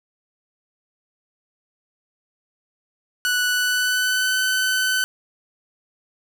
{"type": "tone with pitch glide", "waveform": "sawtooth", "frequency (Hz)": [1480, 1514.6], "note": ["F#6", "F#6"], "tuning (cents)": [0, 40], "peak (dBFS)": -15, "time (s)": [3.25, 5.04], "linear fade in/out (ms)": 0, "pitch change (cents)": 40, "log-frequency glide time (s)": [3.47, 4.39], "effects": []}